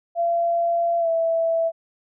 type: tone with pitch glide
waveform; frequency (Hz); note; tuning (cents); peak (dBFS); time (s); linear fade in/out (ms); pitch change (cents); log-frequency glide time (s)
sine; 682 to 659.9; F5 to E5; -41 to +2; -18; 0.15-1.72; 50; -57; 0.99-1.08
effects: none